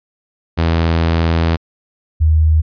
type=tone pair in turn; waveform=sawtooth / sine; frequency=82.6 / 78.52 Hz; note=E2 / D#2; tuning=+4 / +16 cents; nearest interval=minor second; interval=88 cents; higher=first; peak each=-8 dBFS; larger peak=neither; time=0.57-1.57 / 2.2-2.62 s; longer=first; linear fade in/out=20 ms; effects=resampled to 11025 Hz